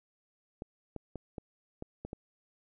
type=clicks; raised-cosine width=2 ms; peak=-26 dBFS; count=7; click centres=0.621 / 0.963 / 1.157 / 1.382 / 1.824 / 2.05 / 2.131 s; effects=none